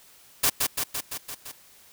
white noise with echo, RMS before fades -21 dBFS, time 0.43-0.5 s, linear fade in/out 10 ms, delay 170 ms, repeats 6, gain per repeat -3 dB, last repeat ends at 1.52 s, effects white hiss -54 dBFS RMS until 1.92 s

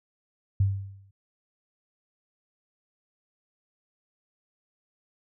sine tone with exponential decay, 98 Hz, G2, in tune, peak -17 dBFS, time 0.6-1.11 s, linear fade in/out 5 ms, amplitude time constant 110 ms, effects none

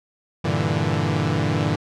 sawtooth chord, E half-diminished seventh, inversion first, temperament equal, 98 / 116.54 / 146.83 / 164.81 Hz, G2 / Bb2 / D3 / E3, 0 / 0 / 0 / 0 cents, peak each -22 / -22 / -20 / -21 dBFS, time 0.44-1.76 s, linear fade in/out 10 ms, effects low-pass 5000 Hz 12 dB/octave

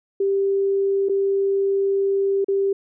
sine tone with dropouts, 393.3 Hz, G4, 6 cents sharp, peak -17 dBFS, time 0.2-2.73 s, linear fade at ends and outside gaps 5 ms, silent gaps 1.087-1.094 / 2.445-2.483 s, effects none

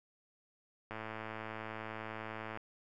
click train, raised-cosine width 0.5 ms, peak -27 dBFS, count 184, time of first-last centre 0.91-2.574 s, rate 110 Hz, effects none

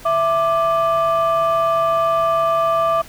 sine tone pair together, 661.7 / 1179 Hz, E5 / D6, +6 / +6 cents, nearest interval minor seventh, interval 1000 cents, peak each -15 dBFS, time 0.05-3.02 s, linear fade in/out 10 ms, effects tanh soft clip ceiling -11 dBFS + pink hiss -41 dBFS RMS until 3.08 s

